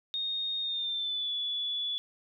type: tone with pitch glide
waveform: sine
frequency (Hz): 3700 to 3432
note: A#7 to A7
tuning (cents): -14 to -44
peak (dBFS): -30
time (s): 0.14-1.98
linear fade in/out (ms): 0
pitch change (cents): -130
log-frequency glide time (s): 0.61-1.32
effects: none